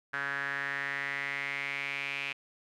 sawtooth tone with band-pass filter sweep, 140 Hz, C#3, 18 cents sharp, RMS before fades -35 dBFS, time 0.13-2.33 s, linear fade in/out 10 ms, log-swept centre 1600 to 2500 Hz, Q 6.3, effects none

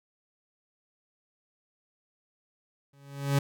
40% pulse tone with exponential growth, 140 Hz, C#3, 18 cents sharp, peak -19 dBFS, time 2.93-3.39 s, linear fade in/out 5 ms, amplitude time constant 100 ms, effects none

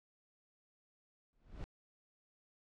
brown noise with exponential growth, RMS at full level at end -40 dBFS, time 1.33-1.64 s, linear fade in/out 0 ms, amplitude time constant 66 ms, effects low-pass 5000 Hz 12 dB/octave

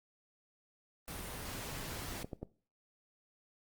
pink noise, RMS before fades -43 dBFS, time 1.08-2.23 s, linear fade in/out 0 ms
clicks, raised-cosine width 2 ms, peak -27 dBFS, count 3, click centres 2.245 / 2.332 / 2.43 s
effects noise-tail reverb RT60 0.4 s tail -19 dB re dry + Opus 32 kbps

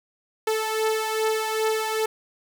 sawtooth beating tone pair, 437.6 / 440.1 Hz, A4 / A4, -9 / 0 cents, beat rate 2.5 Hz, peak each -20 / -24 dBFS, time 0.47-2.06 s, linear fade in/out 5 ms, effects none

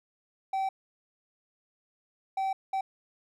triangle tone bursts at uneven times, 771 Hz, G5, 29 cents flat, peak -25 dBFS, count 3, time 0.53-0.69 / 2.37-2.53 / 2.73-2.81 s, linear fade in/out 5 ms, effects none

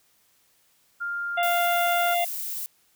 sine tone, 1400 Hz, F6, 4 cents sharp, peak -27 dBFS, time 1-2.15 s, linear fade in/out 20 ms
harmonic tone, 696 Hz, F5, 6 cents flat, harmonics 1 / 3 / 4 / 5, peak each -22 / -32 / -34 / -36 dBFS, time 1.37-2.25 s, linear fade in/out 10 ms
violet noise, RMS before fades -32 dBFS, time 1.43-2.66 s, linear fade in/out 0 ms
effects white hiss -64 dBFS RMS until 2.95 s

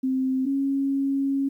sine tone pair in turn, 261.6 / 274.5 Hz, C4 / C#4, 0 / -17 cents, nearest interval minor second, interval 83 cents, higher second, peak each -21 dBFS, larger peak neither, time 0.03-0.46 / 0.46-1.49 s, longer second, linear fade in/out 10 ms, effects 10-bit

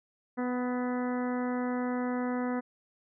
harmonic tone with a mistuned harmonic, 248.2 Hz, B3, 9 cents sharp, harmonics 1 / 2 / 3 / 4 / 5 / 6 / 7 / 8, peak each -30 / -36 / -40 / -42 / -44 / -46 / -47 / -48 dBFS, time 0.37-2.61 s, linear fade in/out 20 ms, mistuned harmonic 5, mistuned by +19 cents, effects none

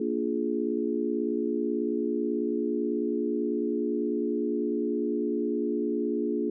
sine chord, Bb dominant seventh, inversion none, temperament just, 233.1 / 291.4 / 349.6 / 419.5 Hz, Bb3 / D4 / F4 / Ab4, 0 / -13 / +2 / +17 cents, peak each -31 dBFS, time 0-6.5 s, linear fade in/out 5 ms, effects none

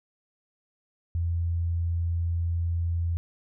sine tone, 84.8 Hz, E2, 50 cents sharp, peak -24 dBFS, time 1.15-3.17 s, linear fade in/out 0 ms, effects none

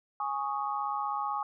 sine chord, Ab suspended fourth, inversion none, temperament equal, 830.6 / 1108.7 / 1244.5 Hz, Ab5 / Db6 / Eb6, 0 / 0 / 0 cents, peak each -33 / -34 / -36 dBFS, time 0.2-1.43 s, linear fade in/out 2 ms, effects none

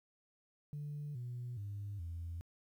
sine tone with pitch steps, 147 / 122.19 / 101.57 / 84.43 Hz, D3 / B2 / G#2 / E2, +2 / -18 / -38 / +42 cents, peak -39 dBFS, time 0.73-2.41 s, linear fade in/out 0 ms, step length 420 ms, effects tanh soft clip ceiling -37 dBFS + 12-bit

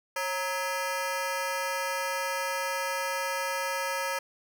20% pulse ring-modulated tone, 738 Hz, F#5, 5 cents flat, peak -21 dBFS, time 0.16-4.19 s, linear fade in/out 5 ms, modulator 194 Hz, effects none

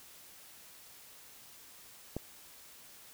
click, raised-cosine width 2 ms, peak -22 dBFS, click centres 2.166 s, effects white hiss -55 dBFS RMS until 3.13 s

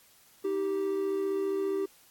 triangle tone pair together, 315.4 / 390.4 Hz, D#4 / G4, +24 / -7 cents, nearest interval major third, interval 369 cents, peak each -34 / -26 dBFS, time 0.44-1.86 s, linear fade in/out 10 ms, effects white hiss -60 dBFS RMS until 2.1 s + AAC 64 kbps

